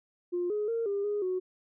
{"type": "tone with pitch steps", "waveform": "sine", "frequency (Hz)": [353.2, 419.6, 460.2, 401.4, 413.6, 369], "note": ["F4", "G#4", "A#4", "G4", "G#4", "F#4"], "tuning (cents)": [20, 18, -22, 41, -7, -5], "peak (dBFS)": -27, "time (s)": [0.32, 1.4], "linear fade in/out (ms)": 20, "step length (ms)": 180, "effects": ["tanh soft clip ceiling -23 dBFS"]}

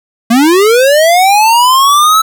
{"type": "linear sweep", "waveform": "square", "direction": "up", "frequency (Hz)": [221.1, 1318.5], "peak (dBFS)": -5, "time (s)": [0.3, 2.22], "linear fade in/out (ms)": 10, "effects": []}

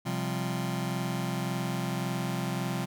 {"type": "chord", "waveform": "sawtooth", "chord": "C suspended fourth", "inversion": "none", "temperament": "just", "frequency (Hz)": [130.81, 174.42, 196.22], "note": ["C3", "F3", "G3"], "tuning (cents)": [0, -2, 2], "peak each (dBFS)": [-29, -29, -31], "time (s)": [0.05, 2.86], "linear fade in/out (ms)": 20, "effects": []}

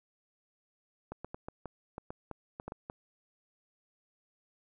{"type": "clicks", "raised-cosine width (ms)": 1, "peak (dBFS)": -26, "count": 12, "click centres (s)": [1.12, 1.246, 1.345, 1.485, 1.657, 1.981, 2.105, 2.313, 2.599, 2.68, 2.721, 2.899], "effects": []}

